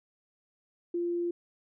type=tone; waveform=sine; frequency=346.2 Hz; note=F4; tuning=15 cents flat; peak=-28 dBFS; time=0.94-1.31 s; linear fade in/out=5 ms; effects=none